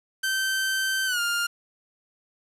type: tone with pitch glide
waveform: sawtooth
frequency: 1550 to 1405 Hz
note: G6 to F6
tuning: -20 to +10 cents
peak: -20 dBFS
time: 0.23-1.47 s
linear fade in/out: 10 ms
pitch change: -170 cents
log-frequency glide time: 1.06-1.2 s
effects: resampled to 32000 Hz + 8-bit

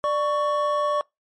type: tone pair together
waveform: triangle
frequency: 591.9 / 1115 Hz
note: D5 / C#6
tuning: +13 / +10 cents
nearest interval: major seventh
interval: 1097 cents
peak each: -21 dBFS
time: 0.04-1.01 s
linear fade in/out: 0 ms
effects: noise-tail reverb RT60 0.2 s tail -26 dB re dry + MP3 48 kbps

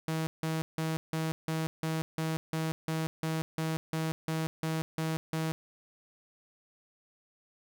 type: tone bursts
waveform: sawtooth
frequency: 160 Hz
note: D#3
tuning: 49 cents sharp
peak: -26 dBFS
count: 16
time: 0.08-5.52 s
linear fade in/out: 0 ms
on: 190 ms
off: 160 ms
effects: 11-bit

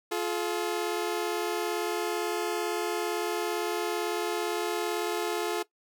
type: tone pair together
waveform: sawtooth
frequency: 350 / 427.8 Hz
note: F4 / A4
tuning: +4 / -49 cents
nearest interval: minor third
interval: 347 cents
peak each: -27 dBFS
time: 0.11-5.63 s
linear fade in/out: 10 ms
effects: noise-tail reverb RT60 0.1 s tail -18 dB re dry

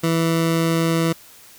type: tone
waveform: 20% pulse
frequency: 164.7 Hz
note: E3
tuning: 1 cent flat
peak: -12 dBFS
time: 0.03-1.13 s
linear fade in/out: 10 ms
effects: white hiss -46 dBFS RMS until 1.58 s

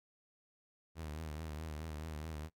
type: tone with vibrato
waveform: sawtooth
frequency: 77.78 Hz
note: D#2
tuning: in tune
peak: -38 dBFS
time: 0.95-2.5 s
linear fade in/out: 50 ms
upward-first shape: triangle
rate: 4.7 Hz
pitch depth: 90 cents each way
effects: noise-tail reverb RT60 0.1 s tail -20 dB re dry + Opus 48 kbps

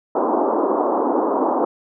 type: band-pass noise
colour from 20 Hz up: pink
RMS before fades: -19 dBFS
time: 0.15-1.65 s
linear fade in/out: 5 ms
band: 260 to 1100 Hz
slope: 48 dB/octave
effects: none

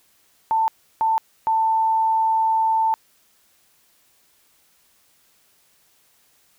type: tone bursts at uneven times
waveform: sine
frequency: 890 Hz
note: A5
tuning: 20 cents sharp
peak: -16 dBFS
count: 3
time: 0.51-0.68 / 1.01-1.18 / 1.47-2.94 s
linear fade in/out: 0 ms
effects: white hiss -60 dBFS RMS until 6.58 s

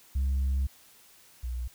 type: tone pair in turn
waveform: sine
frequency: 67.2 / 60.8 Hz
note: C2 / B1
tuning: +47 / -26 cents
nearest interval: major second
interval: 173 cents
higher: first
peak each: -22 / -30 dBFS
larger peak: first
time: 0.15-0.67 / 1.43-1.68 s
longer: first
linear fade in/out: 10 ms
effects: tanh soft clip ceiling -23 dBFS + white hiss -57 dBFS RMS until 1.74 s

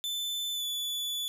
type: tone with pitch glide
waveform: 40% pulse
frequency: 3520 to 3456 Hz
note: A7 to A7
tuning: 0 to -32 cents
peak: -30 dBFS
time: 0.04-1.28 s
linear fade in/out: 0 ms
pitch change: -32 cents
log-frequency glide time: 0.53-0.65 s
effects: none

